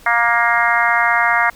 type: harmonic tone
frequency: 235 Hz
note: A#3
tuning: 14 cents sharp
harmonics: 3 / 4 / 5 / 6 / 7 / 8 / 9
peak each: -20 / -20 / -20 / -20 / -20 / -20 / -20 dBFS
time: 0.06-1.5 s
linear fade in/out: 5 ms
effects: pink hiss -45 dBFS RMS until 1.55 s